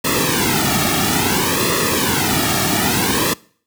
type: noise with flanger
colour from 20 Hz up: pink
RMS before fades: -17 dBFS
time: 0.04-3.34 s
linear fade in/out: 10 ms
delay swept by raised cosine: 1.3 to 2 ms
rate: 0.59 Hz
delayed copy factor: -0.8
effects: noise-tail reverb RT60 0.5 s tail -23 dB re dry + high-pass 80 Hz 12 dB/octave